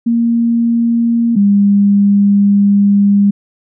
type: tone pair in turn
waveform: sine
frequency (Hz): 233.1 / 201.5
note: A#3 / G3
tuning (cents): 0 / +48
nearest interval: minor third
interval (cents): 252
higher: first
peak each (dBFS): -9 / -6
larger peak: second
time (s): 0.06-1.36 / 1.36-3.31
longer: second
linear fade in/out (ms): 10
effects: none